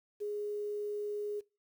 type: tone with quantisation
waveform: sine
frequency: 415.3 Hz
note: G#4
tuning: in tune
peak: -34 dBFS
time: 0.2-1.41 s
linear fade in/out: 20 ms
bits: 10
effects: noise-tail reverb RT60 0.3 s tail -22 dB re dry